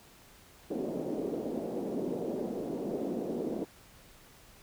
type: band-pass noise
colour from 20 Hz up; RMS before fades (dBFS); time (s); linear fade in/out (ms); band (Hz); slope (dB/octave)
pink; -35; 0.7-3.65; 10; 220 to 540; 24
effects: pink hiss -57 dBFS RMS until 4.62 s